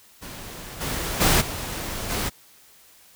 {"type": "noise with level steps", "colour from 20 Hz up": "pink", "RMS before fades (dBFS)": [-38, -28, -18, -31, -26], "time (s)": [0.21, 2.3], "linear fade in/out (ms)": 20, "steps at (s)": [0.8, 1.2, 1.4, 2.09], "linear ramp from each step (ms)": 20, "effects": ["white hiss -53 dBFS RMS until 3.15 s"]}